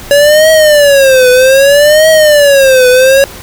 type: tone with vibrato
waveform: square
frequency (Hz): 564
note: C#5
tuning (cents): +30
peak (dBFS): -3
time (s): 0.11-3.24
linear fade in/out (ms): 0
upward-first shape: triangle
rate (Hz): 0.63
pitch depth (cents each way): 220
effects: pink hiss -28 dBFS RMS until 3.42 s